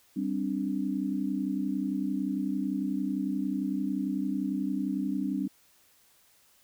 sine chord, G suspended fourth, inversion none, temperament equal with one note detuned, 196 / 262.5 / 293.7 Hz, G3 / C4 / D4, 0 / +6 / 0 cents, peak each -32 dBFS, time 0.16-5.48 s, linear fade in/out 10 ms, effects white hiss -63 dBFS RMS until 6.63 s

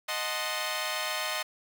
10% pulse chord, D# diminished seventh, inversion none, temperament equal, 622.3 / 740 / 880 / 1046.5 Hz, D#5 / F#5 / A5 / C6, 0 / 0 / 0 / 0 cents, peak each -25 / -29 / -30 / -27 dBFS, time 0.08-1.43 s, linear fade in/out 10 ms, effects none

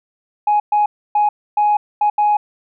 sine tone bursts at uneven times, 835 Hz, G#5, 9 cents sharp, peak -10 dBFS, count 6, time 0.47-0.6 / 0.72-0.86 / 1.15-1.29 / 1.57-1.77 / 2.01-2.1 / 2.18-2.37 s, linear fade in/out 5 ms, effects tanh soft clip ceiling -8 dBFS

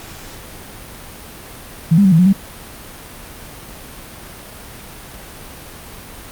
sine tone with pitch steps, 163.2 / 201.8 / 189.8 / 161.8 / 181.4 / 195 Hz, E3 / G#3 / F#3 / E3 / F#3 / G3, -17 / -49 / +44 / -32 / -34 / -9 cents, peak -7 dBFS, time 1.91-2.33 s, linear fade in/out 10 ms, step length 70 ms, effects pink hiss -35 dBFS RMS until 6.31 s + Opus 48 kbps

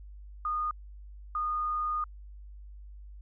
sine tone pair in turn, 1227 / 1227 Hz, D#6 / D#6, -25 / -25 cents, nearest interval unison, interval 0 cents, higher neither, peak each -28 dBFS, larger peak neither, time 0.45-0.71 / 1.35-2.04 s, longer second, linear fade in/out 2 ms, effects added 50 Hz sine -44 dBFS peak until 3.21 s

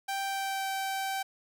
sawtooth tone with pitch glide, 784 to 775 Hz, G5 to G5, 0 to -20 cents, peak -27 dBFS, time 0.08-1.23 s, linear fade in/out 10 ms, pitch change -20 cents, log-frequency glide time 0.23-0.68 s, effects none

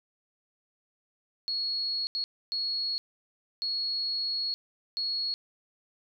sine tone bursts at uneven times, 4334 Hz, C#8, 40 cents flat, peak -28 dBFS, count 5, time 1.48-2.07 / 2.15-2.24 / 2.52-2.98 / 3.62-4.54 / 4.97-5.34 s, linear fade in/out 0 ms, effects none

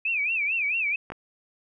sine tone with vibrato, 2489 Hz, D#7, in tune, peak -23 dBFS, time 0.05-0.96 s, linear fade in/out 5 ms, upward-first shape sine, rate 4.5 Hz, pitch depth 170 cents each way
clicks, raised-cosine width 0.5 ms, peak -21 dBFS, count 2, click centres 1.102 / 1.12 s
effects none

